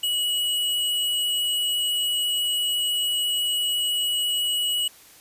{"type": "tone with sample-and-hold", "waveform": "sine", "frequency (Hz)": 2928, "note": "F#7", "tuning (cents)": -19, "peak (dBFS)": -21, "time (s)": [0.03, 4.88], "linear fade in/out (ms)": 5, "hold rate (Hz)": 11025, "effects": ["white hiss -50 dBFS RMS until 5.2 s", "resampled to 32000 Hz"]}